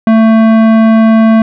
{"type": "tone with tanh clipping", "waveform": "sine", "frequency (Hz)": 222.8, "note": "A3", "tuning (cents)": 22, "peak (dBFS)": -5, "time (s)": [0.07, 1.42], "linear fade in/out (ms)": 2, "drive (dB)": 16, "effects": []}